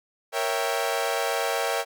sawtooth chord, A# diminished seventh, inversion none, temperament equal, 466.2 / 554.4 / 659.3 / 784 Hz, A#4 / C#5 / E5 / G5, 0 / 0 / 0 / 0 cents, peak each -26 dBFS, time 0.32-1.85 s, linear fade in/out 50 ms, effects none

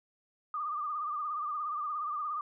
sine tone with vibrato, 1202 Hz, D6, 40 cents sharp, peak -32 dBFS, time 0.54-2.41 s, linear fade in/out 2 ms, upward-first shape triangle, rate 17 Hz, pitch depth 81 cents each way, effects none

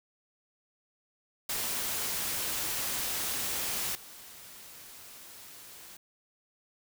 white noise with level steps, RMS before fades -33 / -49 dBFS, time 1.49-5.97 s, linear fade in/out 5 ms, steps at 3.95 s, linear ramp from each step 2 ms, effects none

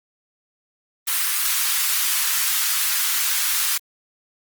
white high-pass noise, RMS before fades -21 dBFS, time 1.07-3.78 s, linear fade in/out 10 ms, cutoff 1100 Hz, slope 24 dB/octave, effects Opus 24 kbps

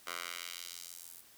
10% pulse tone with high-pass filter sweep, 86.5 Hz, F2, 16 cents flat, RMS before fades -45 dBFS, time 0.06-1.22 s, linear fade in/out 20 ms, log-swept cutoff 1100 to 12000 Hz, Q 0.93, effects white hiss -60 dBFS RMS until 1.37 s

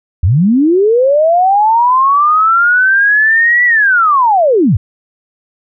sine linear two-way sweep, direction up then down, 73 to 1969 to 73 Hz, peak -6 dBFS, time 0.23-4.77 s, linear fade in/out 5 ms, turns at 3.65 s, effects none

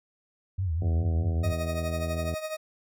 sine tone with vibrato, 87.31 Hz, F2, in tune, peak -25 dBFS, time 0.58-1.53 s, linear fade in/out 10 ms, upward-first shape triangle, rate 4.8 Hz, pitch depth 220 cents each way
harmonic tone, 82.41 Hz, E2, in tune, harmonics 1 / 2 / 3 / 4 / 5 / 6 / 7 / 8 / 9, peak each -30 / -36 / -40 / -42 / -44 / -46 / -47 / -48 / -49 dBFS, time 0.81-2.35 s, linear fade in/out 10 ms
40% pulse tone with tremolo, 625 Hz, D#5, 8 cents sharp, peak -28 dBFS, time 1.43-2.57 s, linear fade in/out 10 ms, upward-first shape triangle, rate 12 Hz, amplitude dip 75%
effects none

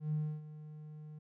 triangle tone with ADSR envelope, 152.6 Hz, D#3, 33 cents flat, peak -27 dBFS, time 0-1.19 s, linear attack 130 ms, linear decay 280 ms, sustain -17 dB, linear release 8 ms, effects tanh soft clip ceiling -28 dBFS

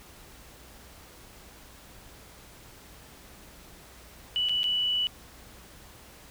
sine tone with dropouts, 2960 Hz, F#7, in tune, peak -24 dBFS, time 4.36-5.07 s, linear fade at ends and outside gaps 0 ms, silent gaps 4.487-4.494 / 4.632-4.641 s, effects added 60 Hz sine -56 dBFS peak until 6.3 s + pink hiss -51 dBFS RMS until 6.3 s

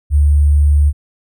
sine tone with sample-and-hold, 73 Hz, D2, 10 cents flat, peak -7 dBFS, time 0.1-0.93 s, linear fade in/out 50 ms, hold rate 8820 Hz, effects none

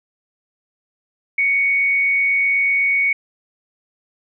sine tone with frequency modulation, 2228 Hz, C#7, 8 cents sharp, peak -14 dBFS, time 1.38-3.13 s, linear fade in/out 5 ms, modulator 143 Hz, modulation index 0.27, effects none

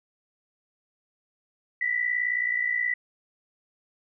sine tone pair together, 1927.2 / 1986 Hz, B6 / B6, -43 / +9 cents, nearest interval minor second, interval 52 cents, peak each -29 / -25 dBFS, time 1.81-2.94 s, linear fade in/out 5 ms, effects none

